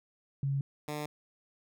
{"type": "tone pair in turn", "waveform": ["sine", "10% pulse"], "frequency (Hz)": [138.3, 149.49], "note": ["C#3", "D3"], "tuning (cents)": [-4, 31], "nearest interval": "minor second", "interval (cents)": 135, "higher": "second", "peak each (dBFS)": [-28, -27], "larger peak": "second", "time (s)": [[0.43, 0.61], [0.88, 1.06]], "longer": "neither", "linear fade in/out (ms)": 2, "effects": []}